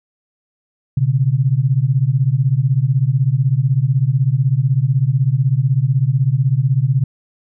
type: beating tone pair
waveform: sine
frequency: 124.4 / 140.4 Hz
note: B2 / C#3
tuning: +13 / +22 cents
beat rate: 16 Hz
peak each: -15 dBFS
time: 0.97-7.04 s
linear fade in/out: 5 ms
effects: none